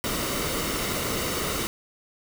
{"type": "noise with comb filter", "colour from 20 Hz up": "pink", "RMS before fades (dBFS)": -28, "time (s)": [0.04, 1.67], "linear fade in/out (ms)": 0, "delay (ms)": 1.2, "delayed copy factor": -0.5, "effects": []}